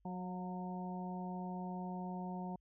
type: harmonic tone with a mistuned harmonic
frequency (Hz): 182.8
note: F#3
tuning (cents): -21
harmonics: 1 / 2 / 3 / 4 / 5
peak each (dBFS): -41 / -51 / -55 / -48 / -49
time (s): 0.05-2.56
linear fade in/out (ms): 5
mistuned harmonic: 4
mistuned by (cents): -23
effects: added 50 Hz sine -70 dBFS peak until 2.6 s